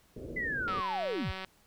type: low-pass noise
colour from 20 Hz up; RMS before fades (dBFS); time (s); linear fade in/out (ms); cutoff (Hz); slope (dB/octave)
white; -42; 0.16-0.81; 5; 520; 48
type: linear sweep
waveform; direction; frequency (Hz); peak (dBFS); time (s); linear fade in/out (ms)
sine; down; 2042 to 40.41; -31; 0.36-1.32; 10
type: click train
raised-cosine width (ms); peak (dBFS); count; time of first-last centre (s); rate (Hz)
0.3; -24; 146; 0.68-1.447; 189
effects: pink hiss -65 dBFS RMS until 1.66 s